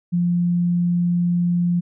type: tone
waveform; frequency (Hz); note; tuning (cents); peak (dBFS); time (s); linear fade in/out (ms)
sine; 174.61; F3; 0; -16; 0.12-1.81; 20
effects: none